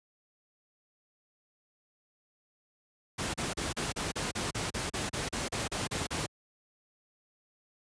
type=noise bursts; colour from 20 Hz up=pink; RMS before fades=-33 dBFS; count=16; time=3.18-6.265 s; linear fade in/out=10 ms; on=160 ms; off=35 ms; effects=high-pass 60 Hz 12 dB/octave + resampled to 22050 Hz